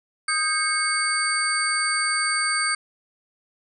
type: tone cluster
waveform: sine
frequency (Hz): 1243 / 1591 / 2183 / 4618 / 8660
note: D#6 / G6 / C#7 / D8 / C#9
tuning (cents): -2 / +25 / -27 / -30 / -41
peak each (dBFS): -27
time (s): 0.28-2.75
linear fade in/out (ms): 5
effects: none

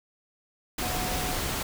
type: tone in noise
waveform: sine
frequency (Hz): 731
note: F#5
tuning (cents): -21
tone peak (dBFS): -35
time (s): 0.82-1.38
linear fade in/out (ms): 5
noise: pink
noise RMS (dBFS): -30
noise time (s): 0.78-1.63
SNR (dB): -8
effects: none

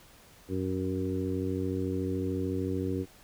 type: harmonic tone with a mistuned harmonic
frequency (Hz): 93.6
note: F#2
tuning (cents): +20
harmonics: 1 / 2 / 3 / 4 / 5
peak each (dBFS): -34 / -37 / -33 / -35 / -38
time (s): 0.48-3.06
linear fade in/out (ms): 50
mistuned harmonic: 1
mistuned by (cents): -16
effects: pink hiss -56 dBFS RMS until 3.23 s

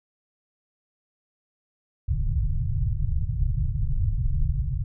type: low-pass noise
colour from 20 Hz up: pink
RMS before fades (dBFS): -24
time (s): 2.08-4.84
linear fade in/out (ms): 5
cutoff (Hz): 150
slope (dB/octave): 96
effects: none

